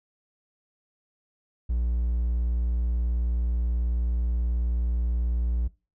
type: tone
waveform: triangle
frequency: 59.3 Hz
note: A#1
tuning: 30 cents sharp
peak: -21 dBFS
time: 1.69-5.68 s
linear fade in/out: 10 ms
effects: noise-tail reverb RT60 0.3 s tail -21 dB re dry